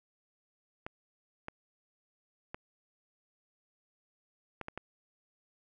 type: clicks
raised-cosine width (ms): 0.5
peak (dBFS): -24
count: 6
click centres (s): 0.865 / 1.484 / 2.545 / 4.613 / 4.684 / 4.776
effects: none